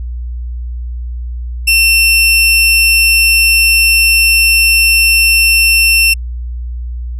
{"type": "tone", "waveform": "sawtooth", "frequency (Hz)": 2700, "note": "E7", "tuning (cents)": 41, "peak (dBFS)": -3, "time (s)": [1.67, 6.14], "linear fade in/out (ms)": 10, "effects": ["added 60 Hz sine -18 dBFS peak until 7.19 s", "resampled to 32000 Hz"]}